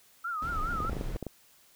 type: tone with vibrato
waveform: sine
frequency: 1318.5 Hz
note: E6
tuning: in tune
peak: -31 dBFS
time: 0.24-0.9 s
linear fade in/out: 10 ms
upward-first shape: triangle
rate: 4.8 Hz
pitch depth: 150 cents each way
type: noise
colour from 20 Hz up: brown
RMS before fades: -35 dBFS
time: 0.42-1.17 s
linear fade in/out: 2 ms
type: clicks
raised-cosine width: 2 ms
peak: -22 dBFS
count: 9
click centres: 0.804 / 0.849 / 0.896 / 0.931 / 0.968 / 1.011 / 1.161 / 1.227 / 1.267 s
effects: white hiss -61 dBFS RMS until 1.75 s